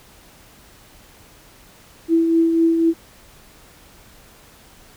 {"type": "tone with tremolo", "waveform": "sine", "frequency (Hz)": 330, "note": "E4", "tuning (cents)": 2, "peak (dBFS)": -11, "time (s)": [2.08, 2.94], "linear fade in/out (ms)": 50, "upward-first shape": "triangle", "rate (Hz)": 4, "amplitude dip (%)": 45, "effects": ["pink hiss -48 dBFS RMS until 4.96 s"]}